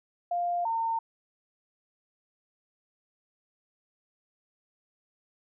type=tone pair in turn; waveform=sine; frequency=700 / 909.4 Hz; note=F5 / A#5; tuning=+4 / -43 cents; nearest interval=perfect fourth; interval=453 cents; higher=second; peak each=-26 dBFS; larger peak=neither; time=0.31-0.65 / 0.65-0.99 s; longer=neither; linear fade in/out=5 ms; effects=none